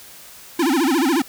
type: tone with vibrato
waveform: square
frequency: 298.9 Hz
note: D4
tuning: 31 cents sharp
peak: -16 dBFS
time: 0.59-1.22 s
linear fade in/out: 5 ms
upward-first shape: sine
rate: 14 Hz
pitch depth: 280 cents each way
effects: white hiss -42 dBFS RMS until 1.28 s